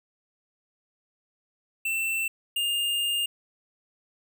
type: tone pair in turn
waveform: square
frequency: 2680 / 2820 Hz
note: E7 / F7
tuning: +28 / +16 cents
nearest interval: minor second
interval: 88 cents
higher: second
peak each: -26 / -25 dBFS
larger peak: second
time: 1.85-2.28 / 2.56-3.26 s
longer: second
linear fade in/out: 5 ms
effects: none